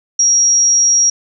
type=tone; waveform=sine; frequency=5660 Hz; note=F8; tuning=22 cents sharp; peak=-8 dBFS; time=0.19-1.1 s; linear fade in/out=5 ms; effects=none